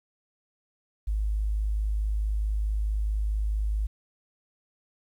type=tone; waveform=sine; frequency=52.3 Hz; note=G#1; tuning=13 cents sharp; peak=-24 dBFS; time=1.07-3.87 s; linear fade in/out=10 ms; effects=10-bit